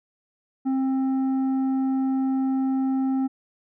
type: tone with tanh clipping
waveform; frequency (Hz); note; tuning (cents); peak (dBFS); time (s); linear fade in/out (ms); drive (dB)
triangle; 265.1; C4; +23; -22; 0.65-3.28; 20; 11
effects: none